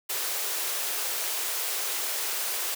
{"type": "high-pass noise", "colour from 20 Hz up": "white", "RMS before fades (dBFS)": -30, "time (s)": [0.09, 2.75], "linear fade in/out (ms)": 10, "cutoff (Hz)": 350, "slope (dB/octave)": 48, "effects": []}